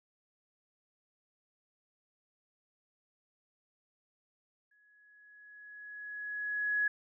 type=tone with exponential growth; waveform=sine; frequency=1681 Hz; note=G#6; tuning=20 cents sharp; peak=-26 dBFS; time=4.71-6.88 s; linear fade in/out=5 ms; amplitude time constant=470 ms; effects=none